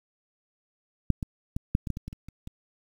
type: clicks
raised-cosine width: 5 ms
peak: -8 / -18 / -17 / -9 / -20 / -16 / -22 / -23 / -28 / -30 / -26 dBFS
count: 11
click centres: 1.103 / 1.228 / 1.565 / 1.751 / 1.872 / 1.903 / 1.971 / 2.08 / 2.129 / 2.286 / 2.474 s
effects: 8-bit